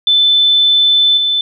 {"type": "tone with level steps", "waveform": "sine", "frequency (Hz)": 3520, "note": "A7", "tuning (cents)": 0, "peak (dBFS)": [-7, -11], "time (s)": [0.07, 1.41], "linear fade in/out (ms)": 2, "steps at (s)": 1.17, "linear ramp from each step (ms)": 5, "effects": []}